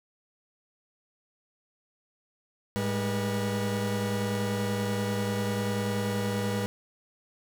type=tone cluster; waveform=40% pulse; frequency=106.4 / 202.5 / 486.4 Hz; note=G#2 / G#3 / B4; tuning=+42 / -43 / -26 cents; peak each=-31 / -30 / -32 dBFS; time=2.76-6.66 s; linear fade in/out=0 ms; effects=none